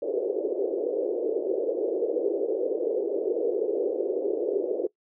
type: band-pass noise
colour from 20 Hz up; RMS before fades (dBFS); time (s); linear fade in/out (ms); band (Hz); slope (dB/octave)
white; -27; 0.02-4.87; 5; 360 to 500; 48
effects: noise-tail reverb RT60 0.1 s tail -21 dB re dry